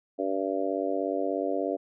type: harmonic tone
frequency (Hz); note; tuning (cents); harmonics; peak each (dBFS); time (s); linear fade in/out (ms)
96.7; G2; -23; 3 / 4 / 5 / 6 / 7; -32 / -33 / -33 / -32 / -33; 0.18-1.77; 20
effects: none